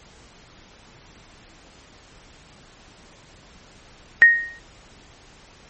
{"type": "tone with exponential decay", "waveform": "sine", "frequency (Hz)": 1864.7, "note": "A#6", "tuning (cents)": 0, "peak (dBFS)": -4, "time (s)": [4.22, 4.59], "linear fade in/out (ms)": 0, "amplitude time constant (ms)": 79, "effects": ["pink hiss -49 dBFS RMS until 5.69 s", "MP3 32 kbps"]}